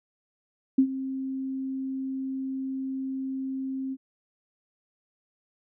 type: tone with ADSR envelope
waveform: sine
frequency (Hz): 265.6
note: C4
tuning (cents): +26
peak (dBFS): -14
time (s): 0.78-3.97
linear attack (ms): 7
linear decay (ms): 78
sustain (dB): -15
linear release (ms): 46
effects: none